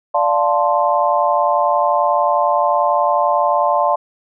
sine chord, D minor seventh, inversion none, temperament equal, 587.3 / 698.5 / 880 / 1046.5 Hz, D5 / F5 / A5 / C6, 0 / 0 / 0 / 0 cents, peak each -18 dBFS, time 0.14-3.96 s, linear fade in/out 10 ms, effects none

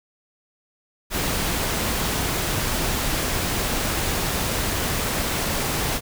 pink noise, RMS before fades -24 dBFS, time 1.1-6.01 s, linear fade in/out 50 ms, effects none

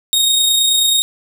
sawtooth tone with amplitude modulation, 3729 Hz, A#7, in tune, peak -7 dBFS, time 0.13-1.02 s, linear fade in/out 0 ms, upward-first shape sine, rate 29.3 Hz, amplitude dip 30%, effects none

